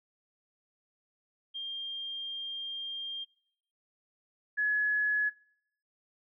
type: tone pair in turn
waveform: sine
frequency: 3200 / 1695.1 Hz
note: G7 / G#6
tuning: +35 / +35 cents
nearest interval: major seventh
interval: 1100 cents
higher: first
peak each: -35 / -26 dBFS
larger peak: second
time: 1.54-3.25 / 4.57-5.3 s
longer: first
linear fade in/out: 20 ms
effects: noise-tail reverb RT60 0.7 s tail -22 dB re dry